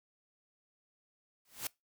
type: noise with exponential growth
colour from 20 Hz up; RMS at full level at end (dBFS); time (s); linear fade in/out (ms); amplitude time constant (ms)
white; -34; 1.45-1.67; 2; 46
effects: noise-tail reverb RT60 0.2 s tail -23 dB re dry